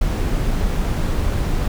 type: noise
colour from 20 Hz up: brown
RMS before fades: -19 dBFS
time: 0.01-1.68 s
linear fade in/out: 5 ms
effects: none